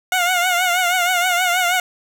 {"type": "tone with vibrato", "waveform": "15% pulse", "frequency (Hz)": 719, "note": "F#5", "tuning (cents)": -50, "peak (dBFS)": -9, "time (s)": [0.12, 1.8], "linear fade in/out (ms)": 2, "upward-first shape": "triangle", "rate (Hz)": 6.3, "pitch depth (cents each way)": 79, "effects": []}